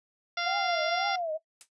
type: harmonic tone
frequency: 694 Hz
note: F5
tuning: 11 cents flat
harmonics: 1 / 2 / 3 / 4 / 5 / 6 / 7 / 8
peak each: -35 / -33 / -35 / -40 / -37 / -44 / -40 / -40 dBFS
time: 0.37-1.16 s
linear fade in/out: 5 ms
type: tone with vibrato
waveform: sine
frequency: 707 Hz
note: F5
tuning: 21 cents sharp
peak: -29 dBFS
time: 0.45-1.38 s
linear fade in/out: 20 ms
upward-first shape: triangle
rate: 2 Hz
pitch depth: 250 cents each way
type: noise with exponential decay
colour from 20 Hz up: blue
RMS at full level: -40 dBFS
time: 1.61-1.69 s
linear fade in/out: 0 ms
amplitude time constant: 16 ms
effects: noise-tail reverb RT60 0.1 s tail -18 dB re dry + resampled to 22050 Hz